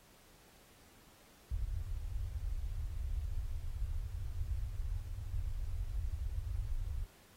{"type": "low-pass noise", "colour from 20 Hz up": "pink", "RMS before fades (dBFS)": -38, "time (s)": [1.51, 7.06], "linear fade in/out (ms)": 5, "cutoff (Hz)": 100, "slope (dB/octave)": 48, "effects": ["pink hiss -63 dBFS RMS until 7.36 s", "AAC 48 kbps"]}